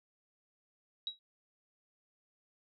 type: tone with exponential decay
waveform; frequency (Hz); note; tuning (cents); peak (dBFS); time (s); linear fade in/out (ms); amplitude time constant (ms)
sine; 3857; B7; -42; -31; 1.07-1.19; 1; 24
effects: none